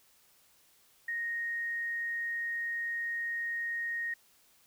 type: tone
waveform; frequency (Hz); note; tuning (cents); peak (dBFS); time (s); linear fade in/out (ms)
sine; 1864.7; A#6; 0; -32; 1.08-4.14; 5
effects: white hiss -65 dBFS RMS until 4.66 s

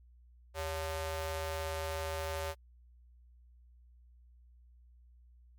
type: ring-modulated tone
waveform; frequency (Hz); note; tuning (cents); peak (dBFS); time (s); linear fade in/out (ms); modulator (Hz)
sawtooth; 321; E4; -46; -28; 0.54-2.55; 50; 244
effects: added 60 Hz sine -57 dBFS peak until 5.58 s + MP3 96 kbps

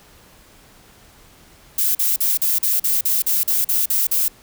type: noise bursts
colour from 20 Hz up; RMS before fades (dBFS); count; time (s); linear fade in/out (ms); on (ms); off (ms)
violet; -18; 12; 1.78-4.282; 5; 170; 42
effects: pink hiss -49 dBFS RMS until 4.42 s

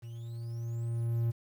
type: tone with level ramp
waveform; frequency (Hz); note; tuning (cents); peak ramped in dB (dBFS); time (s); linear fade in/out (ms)
triangle; 116.54; A#2; 0; -39 to -24; 0.02-1.32; 20
effects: 10-bit

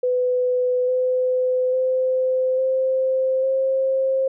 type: tone with pitch steps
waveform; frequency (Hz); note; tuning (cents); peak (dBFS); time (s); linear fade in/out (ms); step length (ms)
sine; 500 / 507.6 / 515.2 / 523 / 531; B4 / B4 / C5 / C5 / C5; +21 / +47 / -27 / -1 / +25; -17; 0.03-4.28; 5; 850
effects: none

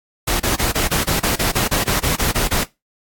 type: noise bursts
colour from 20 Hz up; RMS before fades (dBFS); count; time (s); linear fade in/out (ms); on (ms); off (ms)
pink; -18; 15; 0.27-2.64; 10; 130; 30
effects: noise-tail reverb RT60 0.2 s tail -18 dB re dry + AAC 64 kbps

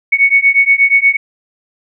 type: beating tone pair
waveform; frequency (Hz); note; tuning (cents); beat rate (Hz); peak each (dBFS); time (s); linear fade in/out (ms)
sine; 2217 / 2225.4; C#7 / C#7; 0 / +6; 8.4; -10; 0.12-1.17; 10
effects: none

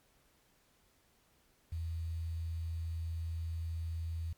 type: tone with quantisation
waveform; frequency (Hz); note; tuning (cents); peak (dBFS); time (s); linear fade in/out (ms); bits
sine; 82.41; E2; 0; -35; 1.72-4.33; 5; 10
effects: pink hiss -70 dBFS RMS until 4.37 s + MP3 96 kbps

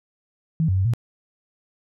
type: tone with pitch steps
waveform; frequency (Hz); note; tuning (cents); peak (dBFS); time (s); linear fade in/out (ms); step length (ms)
sine; 160.9 / 94 / 95.1 / 117.8; E3 / F#2 / F#2 / A#2; -42 / +28 / +48 / +19; -17; 0.6-0.936; 0; 84
effects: none

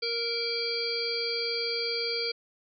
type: harmonic tone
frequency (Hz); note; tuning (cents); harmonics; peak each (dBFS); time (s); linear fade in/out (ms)
466.2; A#4; 0; 1 / 3 / 5 / 7 / 9 / 10; -33 / -43 / -36 / -41 / -38 / -31; 0.02-2.32; 10
effects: none

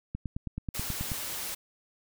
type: click train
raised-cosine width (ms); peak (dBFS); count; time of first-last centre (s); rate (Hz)
5; -21; 10; 0.15-1.118; 9.3
type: noise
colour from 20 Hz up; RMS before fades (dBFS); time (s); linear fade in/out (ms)
white; -36; 0.74-1.55; 10
effects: none

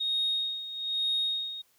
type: tone with tremolo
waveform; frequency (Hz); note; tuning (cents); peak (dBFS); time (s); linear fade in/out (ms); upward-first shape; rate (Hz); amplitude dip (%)
sine; 3729; A#7; 0; -24; 0-1.62; 10; sine; 1.1; 75
effects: tanh soft clip ceiling -21 dBFS + white hiss -67 dBFS RMS until 1.78 s

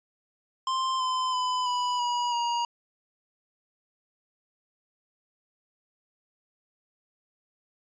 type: tone with pitch steps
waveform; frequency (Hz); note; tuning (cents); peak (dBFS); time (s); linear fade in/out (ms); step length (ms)
square; 1046.5 / 1026.1 / 1006.2 / 986.6 / 967.4 / 948.6; C6 / C6 / B5 / B5 / B5 / A#5; 0 / -34 / +32 / -2 / -36 / +30; -26; 0.67-2.65; 2; 330
effects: resampled to 16000 Hz

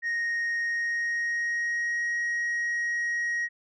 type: tone with pitch glide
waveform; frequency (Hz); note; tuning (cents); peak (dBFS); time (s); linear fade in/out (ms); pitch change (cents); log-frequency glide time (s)
sine; 1864.7 to 1889.6; A#6 to A#6; 0 to +23; -23; 0.02-3.49; 50; +23; 0.64-2.08
effects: tanh soft clip ceiling -25 dBFS

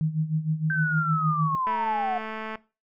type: tone with tremolo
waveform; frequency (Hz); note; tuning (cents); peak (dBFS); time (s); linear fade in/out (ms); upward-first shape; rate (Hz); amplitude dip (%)
sine; 156.7; D#3; +13; -20; 0.01-1.55; 0; sine; 6.5; 75
type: linear sweep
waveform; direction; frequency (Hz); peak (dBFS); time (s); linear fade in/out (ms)
sine; down; 1569 to 712; -24; 0.7-2.18; 2
type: click train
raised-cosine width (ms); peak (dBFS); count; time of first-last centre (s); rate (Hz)
0.5; -20; 195; 1.67-2.556; 219
effects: noise-tail reverb RT60 0.3 s tail -19 dB re dry

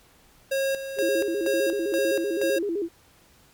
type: tone with tremolo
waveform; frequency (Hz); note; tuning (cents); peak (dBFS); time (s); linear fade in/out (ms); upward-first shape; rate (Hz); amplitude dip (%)
square; 542; C#5; -39; -23; 0.51-2.59; 10; square; 2.1; 65
type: tone with vibrato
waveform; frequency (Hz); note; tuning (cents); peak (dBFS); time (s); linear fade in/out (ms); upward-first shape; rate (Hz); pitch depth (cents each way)
sine; 370; F#4; 0; -24; 0.96-2.89; 50; square; 7.8; 170
effects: pink hiss -57 dBFS RMS until 3.53 s + MP3 96 kbps

